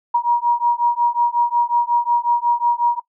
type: beating tone pair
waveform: sine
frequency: 950 / 955.5 Hz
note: A#5 / A#5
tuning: +33 / +43 cents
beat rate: 5.5 Hz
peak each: -17 dBFS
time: 0.14-3 s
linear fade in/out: 10 ms
effects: noise-tail reverb RT60 0.1 s tail -21 dB re dry